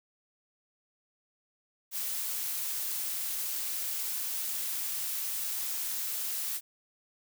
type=noise; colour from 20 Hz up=blue; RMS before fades=-34 dBFS; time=1.91-6.61 s; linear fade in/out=50 ms; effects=none